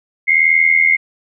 sine tone pair together, 2085 / 2166 Hz, C7 / C#7, -7 / -41 cents, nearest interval minor second, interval 66 cents, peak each -12 dBFS, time 0.27-0.97 s, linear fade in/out 20 ms, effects none

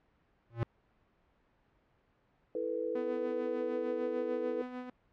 square tone with exponential growth, 116.54 Hz, A#2, in tune, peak -26 dBFS, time 0.5-0.63 s, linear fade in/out 0 ms, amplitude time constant 28 ms
sine chord, E suspended fourth, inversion none, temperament equal, 329.6 / 440 / 493.9 Hz, E4 / A4 / B4, 0 / 0 / 0 cents, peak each -40 / -37 / -35 dBFS, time 2.55-4.62 s, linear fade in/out 2 ms
sawtooth tone with tremolo, 250.6 Hz, B3, 25 cents sharp, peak -34 dBFS, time 2.95-4.9 s, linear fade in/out 5 ms, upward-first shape sine, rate 6.7 Hz, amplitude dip 50%
effects pink hiss -71 dBFS RMS until 5.12 s + low-pass 2000 Hz 12 dB/octave

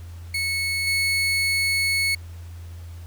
30% pulse tone with level steps, 2200 Hz, C#7, 14 cents flat, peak -20 / -17 dBFS, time 0.34-2.15 s, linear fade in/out 5 ms, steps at 0.87 s, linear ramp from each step 2 ms, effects added 85 Hz sine -35 dBFS peak until 3.06 s + pink hiss -52 dBFS RMS until 3.06 s

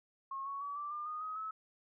sine tone with pitch steps, 1084 / 1111.9 / 1140.5 / 1169.9 / 1200 / 1230.9 / 1262.6 / 1295.1 Hz, C#6 / C#6 / C#6 / D6 / D6 / D#6 / D#6 / E6, -39 / +5 / +49 / -7 / +37 / -19 / +25 / -31 cents, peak -38 dBFS, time 0.31-1.51 s, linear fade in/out 5 ms, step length 150 ms, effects none

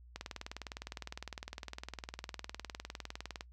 click train, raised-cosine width 0.2 ms, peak -24 dBFS, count 65, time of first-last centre 0.16-3.409 s, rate 19.7 Hz, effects noise-tail reverb RT60 0.1 s tail -21 dB re dry + added 60 Hz sine -54 dBFS peak until 3.52 s

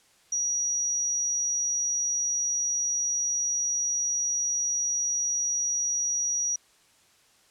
sine tone, 5780 Hz, F#8, 41 cents flat, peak -24 dBFS, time 0.32-6.56 s, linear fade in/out 5 ms, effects white hiss -61 dBFS RMS until 7.5 s + low-pass 9000 Hz 12 dB/octave

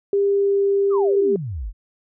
sine tone with pitch glide, 400 to 397.5 Hz, G4 to G4, +35 to +24 cents, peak -15 dBFS, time 0.13-1.36 s, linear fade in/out 2 ms, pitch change -11 cents, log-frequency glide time 0.24-0.64 s
sine exponential sweep, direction down, 1328 to 40.12 Hz, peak -25 dBFS, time 0.9-1.73 s, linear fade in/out 50 ms
effects none

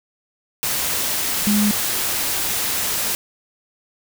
sine tone in noise, 207.7 Hz, G#3, in tune, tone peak -15 dBFS, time 1.47-1.71 s, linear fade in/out 0 ms, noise white, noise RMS -22 dBFS, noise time 0.63-3.15 s, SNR +4 dB, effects none

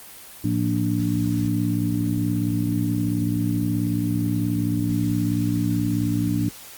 harmonic tone with a mistuned harmonic, 58.6 Hz, A#1, 10 cents sharp, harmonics 2 / 3 / 4 / 5, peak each -24 / -26 / -27 / -24 dBFS, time 0.44-6.49 s, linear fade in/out 5 ms, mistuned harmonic 2, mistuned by -90 cents, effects white hiss -42 dBFS RMS until 6.77 s + Opus 24 kbps

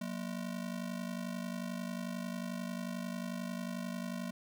square ring-modulated tone, 209.2 Hz, G#3, 13 cents sharp, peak -35 dBFS, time 0.01-4.31 s, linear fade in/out 2 ms, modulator 25.6 Hz, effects none

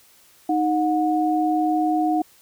sine tone pair together, 311.1 / 727.6 Hz, D#4 / F#5, 0 / -29 cents, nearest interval octave + minor third, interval 1471 cents, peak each -20 / -21 dBFS, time 0.49-2.22 s, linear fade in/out 5 ms, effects white hiss -54 dBFS RMS until 2.41 s

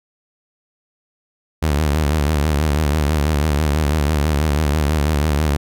sawtooth tone with vibrato, 74.9 Hz, D2, 35 cents sharp, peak -11 dBFS, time 1.62-5.57 s, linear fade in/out 10 ms, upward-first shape sine, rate 6.1 Hz, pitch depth 100 cents each way, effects none

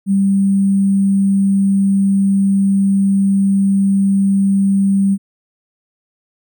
sine tone with sample-and-hold, 196 Hz, G3, in tune, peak -10 dBFS, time 0.06-5.18 s, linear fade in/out 50 ms, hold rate 8820 Hz, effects none

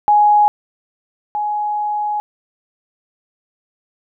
sine tone pair in turn, 834 / 837.4 Hz, G#5 / G#5, +7 / +14 cents, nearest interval unison, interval 7 cents, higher second, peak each -8 / -17 dBFS, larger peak first, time 0.08-0.48 / 1.35-2.2 s, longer second, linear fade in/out 0 ms, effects none

